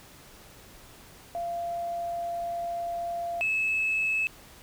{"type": "tone pair in turn", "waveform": "sine", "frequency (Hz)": [688, 2598], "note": ["F5", "E7"], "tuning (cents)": [-26, -26], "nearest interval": "octave + major seventh", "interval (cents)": 2300, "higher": "second", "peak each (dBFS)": [-29, -23], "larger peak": "second", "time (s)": [[1.35, 3.41], [3.41, 4.27]], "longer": "first", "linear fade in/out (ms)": 0, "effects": ["tanh soft clip ceiling -20 dBFS", "pink hiss -51 dBFS RMS until 4.62 s"]}